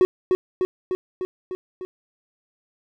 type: tone with echo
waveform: triangle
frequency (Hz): 370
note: F#4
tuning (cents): 0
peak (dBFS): -10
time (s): 0.01-0.05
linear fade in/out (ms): 0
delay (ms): 300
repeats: 6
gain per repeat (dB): -3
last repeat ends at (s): 1.85
effects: none